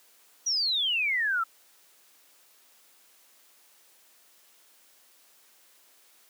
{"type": "exponential sweep", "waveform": "sine", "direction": "down", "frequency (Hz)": [5890, 1297], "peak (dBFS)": -24, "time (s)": [0.46, 1.44], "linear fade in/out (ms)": 10, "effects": ["white hiss -60 dBFS RMS until 6.29 s", "high-pass 300 Hz 12 dB/octave"]}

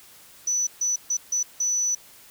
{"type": "tone bursts at uneven times", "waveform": "sine", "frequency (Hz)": 5960, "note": "F#8", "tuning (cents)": 12, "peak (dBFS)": -21, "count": 5, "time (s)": [[0.47, 0.67], [0.81, 0.96], [1.1, 1.17], [1.32, 1.43], [1.6, 1.95]], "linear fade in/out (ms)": 5, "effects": ["white hiss -50 dBFS RMS until 2.3 s"]}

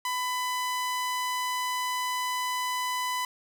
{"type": "tone", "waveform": "sawtooth", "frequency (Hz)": 1000, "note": "B5", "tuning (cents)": 21, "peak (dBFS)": -24, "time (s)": [0.05, 3.25], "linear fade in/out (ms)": 2, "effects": []}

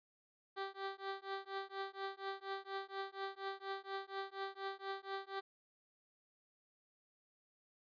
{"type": "tone with tremolo", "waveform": "15% pulse", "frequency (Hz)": 390, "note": "G4", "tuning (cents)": -9, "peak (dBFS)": -32, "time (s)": [0.56, 5.41], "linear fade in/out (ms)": 20, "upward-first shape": "triangle", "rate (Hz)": 4.2, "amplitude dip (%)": 100, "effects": ["resampled to 11025 Hz"]}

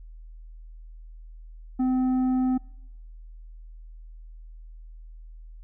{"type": "tone with tanh clipping", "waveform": "triangle", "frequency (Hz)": 256.6, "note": "C4", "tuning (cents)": -34, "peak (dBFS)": -22, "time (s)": [1.79, 2.58], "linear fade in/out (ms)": 10, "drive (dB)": 11, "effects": ["noise-tail reverb RT60 0.9 s tail -26 dB re dry", "added 40 Hz sine -41 dBFS peak until 5.63 s"]}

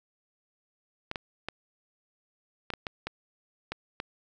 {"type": "clicks", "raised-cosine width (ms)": 0.3, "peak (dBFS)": -17, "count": 9, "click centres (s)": [1.114, 1.158, 1.486, 2.703, 2.737, 2.868, 3.07, 3.72, 4.001], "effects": []}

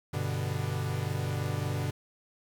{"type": "chord", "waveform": "45% pulse", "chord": "G major", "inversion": "none", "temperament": "equal", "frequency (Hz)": [98, 123.47, 146.83], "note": ["G2", "B2", "D3"], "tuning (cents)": [0, 0, 0], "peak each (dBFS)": -34, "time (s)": [0.13, 1.91], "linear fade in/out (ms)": 10, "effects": ["9-bit"]}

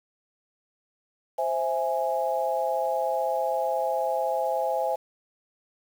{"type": "chord", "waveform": "sine", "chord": "C augmented", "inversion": "none", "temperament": "equal", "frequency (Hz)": [523.3, 659.3, 830.6], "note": ["C5", "E5", "G#5"], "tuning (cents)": [0, 0, 0], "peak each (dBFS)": -28, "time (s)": [1.38, 4.96], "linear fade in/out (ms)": 10, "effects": ["8-bit"]}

